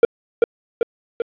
triangle tone with echo, 466.2 Hz, A#4, in tune, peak -3 dBFS, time 0.03-0.05 s, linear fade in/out 2 ms, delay 390 ms, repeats 3, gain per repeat -4 dB, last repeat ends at 1.22 s, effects resampled to 8000 Hz + 7-bit

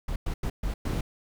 brown noise bursts at uneven times, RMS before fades -29 dBFS, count 5, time 0.08-0.16 / 0.26-0.34 / 0.43-0.5 / 0.63-0.74 / 0.85-1.01 s, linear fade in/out 5 ms, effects none

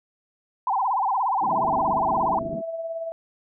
sine tone with vibrato, 885 Hz, A5, 10 cents sharp, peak -20 dBFS, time 0.67-2.39 s, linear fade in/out 2 ms, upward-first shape sine, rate 17 Hz, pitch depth 270 cents each way
white band-pass noise, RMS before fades -34 dBFS, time 1.41-2.62 s, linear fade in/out 20 ms, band 160 to 320 Hz, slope 24 dB/octave
sine tone with tremolo, 659 Hz, E5, 1 cent flat, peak -26 dBFS, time 1.51-3.12 s, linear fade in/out 0 ms, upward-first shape sine, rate 18 Hz, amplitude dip 45%
click train, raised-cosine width 5 ms, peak -30 dBFS, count 23, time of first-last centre 1.65-2.534 s, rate 24.9 Hz
effects none

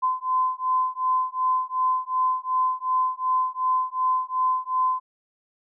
sine beating tone pair, 1024 / 1026.7 Hz, C6 / C6, -38 / -33 cents, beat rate 2.7 Hz, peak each -24 / -24 dBFS, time 0.02-5 s, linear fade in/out 20 ms, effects none

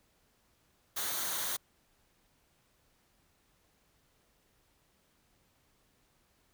white noise with comb filter, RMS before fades -35 dBFS, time 0.96-1.57 s, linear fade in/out 10 ms, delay 0.39 ms, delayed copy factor -0.5, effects pink hiss -71 dBFS RMS until 6.53 s

